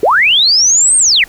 sine linear two-way sweep, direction up then down, 360 to 8690 to 1791 Hz, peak -6 dBFS, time 0.03-1.24 s, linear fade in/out 2 ms, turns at 0.97 s, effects pink hiss -39 dBFS RMS until 1.28 s

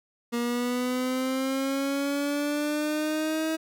30% pulse linear sweep, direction up, 236 to 320.3 Hz, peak -23 dBFS, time 0.32-3.57 s, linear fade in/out 20 ms, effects none

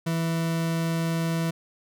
40% pulse tone, 164.81 Hz, E3, in tune, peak -23 dBFS, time 0.06-1.51 s, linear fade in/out 10 ms, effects none

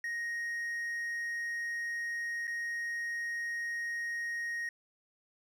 triangle tone with dropouts, 1872 Hz, A#6, 7 cents sharp, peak -32 dBFS, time 0.04-4.69 s, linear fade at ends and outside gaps 2 ms, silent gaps 2.471-2.477 s, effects none

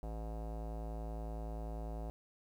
square tone with low-pass filter, 55.2 Hz, A1, 6 cents sharp, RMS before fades -42 dBFS, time 0.03-2.1 s, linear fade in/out 0 ms, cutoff 710 Hz, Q 3, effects 11-bit

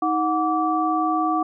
sine tone cluster, 315.2 / 733 / 1159 Hz, D#4 / F#5 / D6, +23 / -16 / -23 cents, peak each -23 dBFS, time 0.02-1.43 s, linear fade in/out 5 ms, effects none

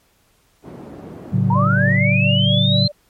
white band-pass noise, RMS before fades -36 dBFS, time 0.62-2 s, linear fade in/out 50 ms, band 110 to 380 Hz, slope 12 dB/octave
sine chord, F# minor, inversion first, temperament equal, 110 / 138.59 / 185 Hz, A2 / C#3 / F#3, 0 / 0 / 0 cents, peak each -18 dBFS, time 1.32-2.88 s, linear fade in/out 20 ms
sine linear sweep, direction up, 891 to 4167 Hz, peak -17 dBFS, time 1.5-2.88 s, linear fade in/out 5 ms
sine tone with tremolo, 587.3 Hz, D5, in tune, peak -22 dBFS, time 1.55-2.92 s, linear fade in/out 10 ms, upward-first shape sine, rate 4.3 Hz, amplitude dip 60%
effects pink hiss -59 dBFS RMS until 3.09 s + MP3 64 kbps

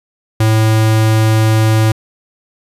square tone, 110 Hz, A2, in tune, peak -9 dBFS, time 0.4-1.92 s, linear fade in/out 5 ms, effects resampled to 32000 Hz

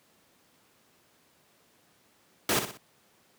pink noise with echo, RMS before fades -25 dBFS, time 2.49-2.59 s, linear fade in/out 2 ms, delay 61 ms, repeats 3, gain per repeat -8 dB, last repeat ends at 2.773 s, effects pink hiss -64 dBFS RMS until 3.38 s + high-pass 150 Hz 12 dB/octave

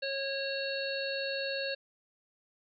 harmonic tone, 547 Hz, C#5, 23 cents flat, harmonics 1 / 3 / 5 / 7 / 8, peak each -35 / -39 / -40 / -43 / -39 dBFS, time 0.02-1.75 s, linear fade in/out 10 ms, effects none

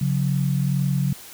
sine tone pair together, 139.4 / 181.53 Hz, C#3 / F#3, +10 / -33 cents, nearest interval perfect fourth, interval 457 cents, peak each -20 / -24 dBFS, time 0.01-1.13 s, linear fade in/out 5 ms, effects white hiss -42 dBFS RMS until 1.33 s

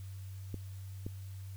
clicks, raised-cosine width 3 ms, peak -27 dBFS, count 2, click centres 0.543 / 1.065 s, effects added 96 Hz sine -42 dBFS peak until 1.56 s + white hiss -61 dBFS RMS until 1.56 s

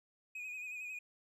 triangle tone with vibrato, 2489 Hz, D#7, in tune, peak -40 dBFS, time 0.35-0.99 s, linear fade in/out 5 ms, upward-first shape sine, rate 11 Hz, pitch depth 44 cents each way, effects none

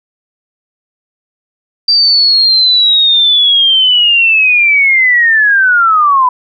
sine linear sweep, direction down, 4697 to 985 Hz, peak -5 dBFS, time 1.88-6.29 s, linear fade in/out 5 ms, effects none

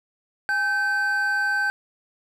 triangle tone pair together, 821 / 1546.8 Hz, G#5 / G6, -20 / -24 cents, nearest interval major seventh, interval 1096 cents, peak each -28 / -19 dBFS, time 0.49-1.7 s, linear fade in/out 0 ms, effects none

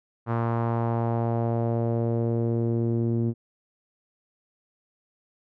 sawtooth tone with low-pass filter sweep, 116.2 Hz, A#2, 5 cents flat, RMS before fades -25 dBFS, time 0.26-3.34 s, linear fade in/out 50 ms, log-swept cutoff 1200 to 300 Hz, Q 2, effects none

